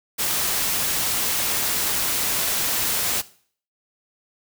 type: noise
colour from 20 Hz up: white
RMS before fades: -23 dBFS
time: 0.18-3.22 s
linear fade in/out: 20 ms
effects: noise-tail reverb RT60 0.5 s tail -18 dB re dry